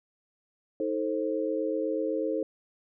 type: chord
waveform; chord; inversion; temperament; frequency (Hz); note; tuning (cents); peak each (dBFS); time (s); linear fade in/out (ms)
sine; A diminished; second; just; 316.8 / 440 / 528; Eb4 / A4 / C5; +31 / 0 / +16; -31; 0.8-2.43; 2
effects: none